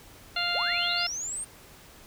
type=harmonic tone; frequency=698.5 Hz; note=F5; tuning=in tune; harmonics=1 / 2 / 3 / 4 / 5 / 6; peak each=-35 / -32 / -35 / -31 / -36 / -31 dBFS; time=0.36-1.07 s; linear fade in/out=5 ms
type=linear sweep; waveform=sine; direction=up; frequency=379.9 to 8870 Hz; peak=-31 dBFS; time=0.54-1.45 s; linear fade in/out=20 ms
effects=pink hiss -51 dBFS RMS until 2.06 s